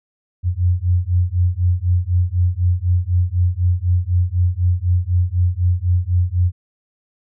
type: beating tone pair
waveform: sine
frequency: 87.31 / 91.31 Hz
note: F2 / F#2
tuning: 0 / -22 cents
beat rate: 4 Hz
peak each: -17 dBFS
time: 0.43-6.52 s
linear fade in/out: 50 ms
effects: none